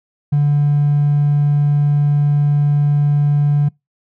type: tone with hard clipping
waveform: triangle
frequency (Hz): 145.4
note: D3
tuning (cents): -17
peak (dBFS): -11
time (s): 0.32-3.69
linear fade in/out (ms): 10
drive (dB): 4
effects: noise-tail reverb RT60 0.2 s tail -26 dB re dry